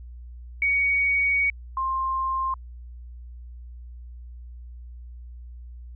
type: tone pair in turn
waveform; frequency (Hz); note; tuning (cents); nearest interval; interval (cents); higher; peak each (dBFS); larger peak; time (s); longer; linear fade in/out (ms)
sine; 2244 / 1056.4; C#7 / C6; +21 / +16; octave + minor second; 1305; first; -19 / -23; first; 0.62-1.5 / 1.77-2.54; first; 2
effects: added 60 Hz sine -38 dBFS peak until 5.95 s